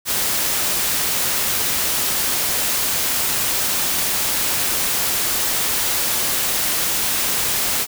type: noise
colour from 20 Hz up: white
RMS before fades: -20 dBFS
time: 0.05-7.87 s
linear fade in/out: 50 ms
effects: none